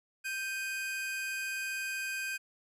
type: tone pair together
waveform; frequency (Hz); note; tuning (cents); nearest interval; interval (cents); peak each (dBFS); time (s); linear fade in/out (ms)
45% pulse; 1568 / 2489; G6 / D#7; 0 / 0; minor sixth; 800; -37 / -37; 0.24-2.38; 20
effects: resampled to 32000 Hz + 12-bit